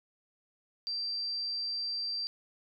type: tone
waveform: sine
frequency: 4699 Hz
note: D8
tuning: in tune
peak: -32 dBFS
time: 0.87-2.27 s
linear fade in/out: 0 ms
effects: none

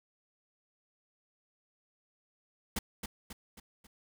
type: noise with echo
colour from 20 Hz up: pink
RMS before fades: -33 dBFS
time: 2.76-2.79 s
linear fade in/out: 5 ms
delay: 270 ms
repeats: 4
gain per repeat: -6 dB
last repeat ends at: 3.87 s
effects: none

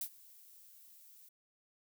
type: noise with ADSR envelope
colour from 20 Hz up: violet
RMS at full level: -37 dBFS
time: 0.01-1.29 s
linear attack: 3 ms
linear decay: 71 ms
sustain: -22 dB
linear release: 7 ms
effects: none

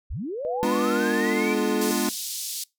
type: linear sweep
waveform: sine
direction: up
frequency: 30.47 to 2365 Hz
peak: -28 dBFS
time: 0.1-1.54 s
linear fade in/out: 10 ms
type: tone with pitch glide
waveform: sine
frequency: 494.3 to 430.3 Hz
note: B4 to A4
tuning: +1 to -39 cents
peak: -26 dBFS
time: 0.45-1.91 s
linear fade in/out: 0 ms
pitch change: -240 cents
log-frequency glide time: 0.76-1.56 s
type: chord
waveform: square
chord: G# diminished seventh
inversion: none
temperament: equal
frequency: 207.7 / 246.9 / 293.7 / 349.2 Hz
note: G#3 / B3 / D4 / F4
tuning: 0 / 0 / 0 / 0 cents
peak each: -29 dBFS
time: 0.63-2.09 s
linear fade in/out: 0 ms
type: band-pass noise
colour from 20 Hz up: pink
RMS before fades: -32 dBFS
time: 1.81-2.64 s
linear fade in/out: 5 ms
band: 4000 to 15000 Hz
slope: 24 dB/octave
effects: noise-tail reverb RT60 0.2 s tail -23 dB re dry

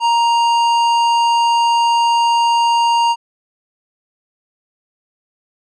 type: tone with tanh clipping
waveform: sine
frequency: 935 Hz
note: A#5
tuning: 5 cents sharp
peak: -13 dBFS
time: 0-3.16 s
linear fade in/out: 50 ms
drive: 14 dB
effects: resampled to 22050 Hz

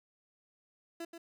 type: tone with echo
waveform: 30% pulse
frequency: 335.8 Hz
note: E4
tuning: 32 cents sharp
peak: -36 dBFS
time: 1-1.05 s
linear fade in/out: 5 ms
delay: 130 ms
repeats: 1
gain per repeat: -7 dB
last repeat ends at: 1.18 s
effects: none

